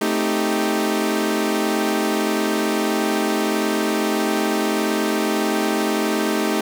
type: chord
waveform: sawtooth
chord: A half-diminished seventh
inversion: none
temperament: equal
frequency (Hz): 220 / 261.6 / 311.1 / 392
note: A3 / C4 / Eb4 / G4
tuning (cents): 0 / 0 / 0 / 0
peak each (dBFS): -19 / -25 / -19 / -20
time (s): 0.01-6.61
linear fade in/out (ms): 5
effects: none